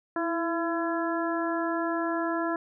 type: harmonic tone with a mistuned harmonic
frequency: 337.3 Hz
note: E4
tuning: 40 cents sharp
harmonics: 1 / 2 / 3 / 4 / 5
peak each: -29 / -32 / -34 / -35 / -36 dBFS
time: 0.16-2.56 s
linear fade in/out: 2 ms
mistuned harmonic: 1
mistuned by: -39 cents
effects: none